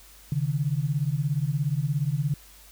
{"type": "beating tone pair", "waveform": "sine", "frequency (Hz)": [135.9, 152.9], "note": ["C#3", "D#3"], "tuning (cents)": [-34, -30], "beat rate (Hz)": 17, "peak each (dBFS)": -26, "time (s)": [0.32, 2.34], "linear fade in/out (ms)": 2, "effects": ["added 50 Hz sine -53 dBFS peak until 2.71 s", "white hiss -52 dBFS RMS until 2.71 s"]}